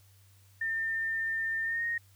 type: tone with pitch glide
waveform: sine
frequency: 1804 to 1861.2 Hz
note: A6 to A#6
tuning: +43 to -3 cents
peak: -29 dBFS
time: 0.61-1.98 s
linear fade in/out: 5 ms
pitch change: +54 cents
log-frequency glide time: 1.63-1.84 s
effects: added 97 Hz sine -58 dBFS peak until 2.15 s + white hiss -65 dBFS RMS until 2.15 s